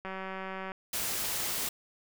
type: click train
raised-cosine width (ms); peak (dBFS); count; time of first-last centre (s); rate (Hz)
0.5; -24; 128; 0.05-0.718; 190
type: noise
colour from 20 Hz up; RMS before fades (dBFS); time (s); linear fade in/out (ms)
white; -33; 0.93-1.69; 5
effects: none